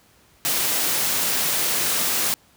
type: high-pass noise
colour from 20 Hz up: white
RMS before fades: -22 dBFS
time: 0.45-2.34 s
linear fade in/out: 0 ms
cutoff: 100 Hz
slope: 48 dB/octave
effects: pink hiss -56 dBFS RMS until 2.56 s + high-pass 60 Hz 12 dB/octave